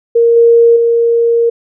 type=tone with level steps; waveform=sine; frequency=466.2 Hz; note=A#4; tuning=in tune; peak=-5 / -3 / -7 dBFS; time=0.15-1.5 s; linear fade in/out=10 ms; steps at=0.36 / 0.76 s; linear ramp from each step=5 ms; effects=none